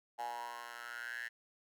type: tone with high-pass filter sweep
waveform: 10% pulse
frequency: 119.2 Hz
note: A#2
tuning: 39 cents sharp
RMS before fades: -44 dBFS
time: 0.18-1.29 s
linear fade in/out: 20 ms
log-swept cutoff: 800 to 1800 Hz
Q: 9.2
effects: none